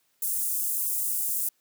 pink high-pass noise, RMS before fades -28 dBFS, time 0.22-1.49 s, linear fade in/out 5 ms, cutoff 9200 Hz, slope 24 dB/octave, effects white hiss -70 dBFS RMS until 1.6 s + high-pass 100 Hz 12 dB/octave

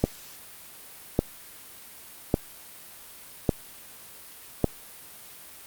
click train, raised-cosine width 2 ms, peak -6 dBFS, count 5, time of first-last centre 0.04-4.643 s, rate 0.869 Hz, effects white hiss -46 dBFS RMS until 5.66 s + Opus 48 kbps

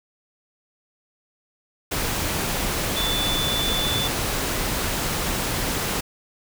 sine tone in noise, 3490 Hz, A7, 15 cents flat, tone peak -24 dBFS, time 2.96-4.08 s, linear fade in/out 10 ms, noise pink, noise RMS -25 dBFS, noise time 1.91-6.01 s, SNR -2 dB, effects none

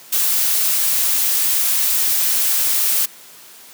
blue noise, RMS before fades -17 dBFS, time 0.12-3.06 s, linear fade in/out 10 ms, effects white hiss -42 dBFS RMS until 3.73 s + high-pass 150 Hz 12 dB/octave

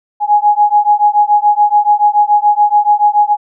sine beating tone pair, 829 / 836 Hz, G#5 / G#5, -3 / +11 cents, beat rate 7 Hz, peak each -10 dBFS, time 0.2-3.37 s, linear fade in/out 50 ms, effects none

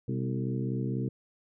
harmonic tone with a mistuned harmonic, 64.1 Hz, C2, 35 cents flat, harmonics 2 / 3 / 4 / 5 / 6 / 7, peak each -31 / -35 / -37 / -39 / -41 / -42 dBFS, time 0.08-1.09 s, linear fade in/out 5 ms, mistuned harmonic 3, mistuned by +70 cents, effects none

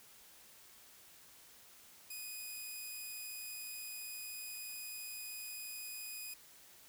5% pulse tone, 2489 Hz, D#7, in tune, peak -34 dBFS, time 2.1-6.34 s, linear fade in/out 5 ms, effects white hiss -60 dBFS RMS until 6.88 s

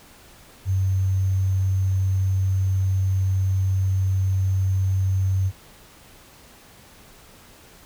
sine tone with sample-and-hold, 95.1 Hz, F#2, 48 cents sharp, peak -18 dBFS, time 0.65-5.52 s, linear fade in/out 50 ms, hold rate 6300 Hz, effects pink hiss -49 dBFS RMS until 7.85 s

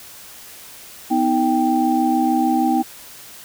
sine tone cluster, 248.6 / 315.1 / 784 Hz, B3 / D#4 / G5, +12 / +22 / 0 cents, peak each -19 dBFS, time 1.1-2.83 s, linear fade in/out 20 ms, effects white hiss -40 dBFS RMS until 3.44 s

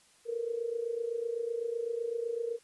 sine tone with amplitude modulation, 466.2 Hz, A#4, in tune, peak -28 dBFS, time 0.25-2.59 s, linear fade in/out 50 ms, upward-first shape sine, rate 27.9 Hz, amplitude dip 75%, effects white hiss -63 dBFS RMS until 2.63 s + resampled to 24000 Hz

